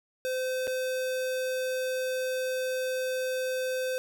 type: tone with dropouts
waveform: square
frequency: 514 Hz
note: C5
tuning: 31 cents flat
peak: -29 dBFS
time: 0.25-3.98 s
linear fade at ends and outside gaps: 0 ms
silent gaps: 0.671-0.677 s
effects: none